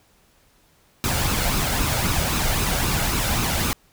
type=noise with flanger; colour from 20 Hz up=pink; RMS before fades=-22 dBFS; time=1.04-3.73 s; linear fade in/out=0 ms; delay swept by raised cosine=0.76 to 1.43 ms; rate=3.8 Hz; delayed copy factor=+0.5; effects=pink hiss -59 dBFS RMS until 3.92 s